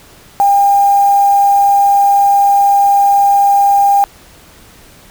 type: tone with quantisation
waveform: sine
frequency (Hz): 802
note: G5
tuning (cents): +39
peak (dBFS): -6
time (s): 0.4-4.04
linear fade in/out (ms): 0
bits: 4
effects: pink hiss -41 dBFS RMS until 5.1 s